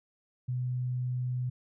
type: tone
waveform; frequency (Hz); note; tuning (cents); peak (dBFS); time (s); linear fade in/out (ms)
sine; 125.4; B2; +27; -29; 0.48-1.5; 10
effects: none